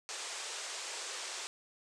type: band-pass noise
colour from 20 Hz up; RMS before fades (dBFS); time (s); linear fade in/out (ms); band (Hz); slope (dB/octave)
white; -42; 0.09-1.47; 0; 370 to 8400; 48
effects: none